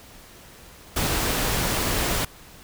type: noise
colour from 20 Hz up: pink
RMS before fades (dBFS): -24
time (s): 0.96-2.25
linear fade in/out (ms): 5
effects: pink hiss -47 dBFS RMS until 2.63 s